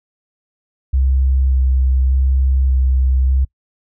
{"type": "tone with vibrato", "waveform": "sine", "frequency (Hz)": 65.5, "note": "C2", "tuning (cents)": 2, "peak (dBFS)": -11, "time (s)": [0.93, 3.45], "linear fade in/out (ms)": 10, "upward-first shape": "square", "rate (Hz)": 0.85, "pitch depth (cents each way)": 13, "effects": ["noise-tail reverb RT60 0.1 s tail -24 dB re dry"]}